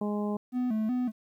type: harmonic tone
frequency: 207.7 Hz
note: G#3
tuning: in tune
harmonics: 1 / 2 / 3 / 4 / 5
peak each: -29 / -35 / -39 / -41 / -43 dBFS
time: 0.01-0.37 s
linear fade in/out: 5 ms
type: tone with vibrato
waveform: triangle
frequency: 233.1 Hz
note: A#3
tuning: in tune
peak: -24 dBFS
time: 0.52-1.12 s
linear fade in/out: 50 ms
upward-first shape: square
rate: 2.7 Hz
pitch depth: 120 cents each way
effects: 11-bit